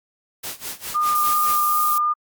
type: noise with tremolo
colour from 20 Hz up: white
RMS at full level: -29 dBFS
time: 0.43-1.58 s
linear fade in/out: 10 ms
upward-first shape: sine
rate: 4.9 Hz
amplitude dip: 90%
type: tone with vibrato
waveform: sine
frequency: 1211 Hz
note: D#6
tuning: 47 cents flat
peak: -17 dBFS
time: 0.94-2.14 s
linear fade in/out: 20 ms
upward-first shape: triangle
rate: 2.6 Hz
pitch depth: 9 cents each way
type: noise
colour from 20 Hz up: violet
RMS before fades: -25 dBFS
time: 1.15-1.98 s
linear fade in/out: 2 ms
effects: Opus 48 kbps